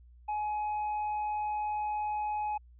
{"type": "tone with tanh clipping", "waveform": "triangle", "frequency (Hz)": 843, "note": "G#5", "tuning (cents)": 26, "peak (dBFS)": -31, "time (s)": [0.28, 2.58], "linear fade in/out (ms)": 10, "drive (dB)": 8, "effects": ["added 60 Hz sine -53 dBFS peak until 2.79 s", "resampled to 8000 Hz"]}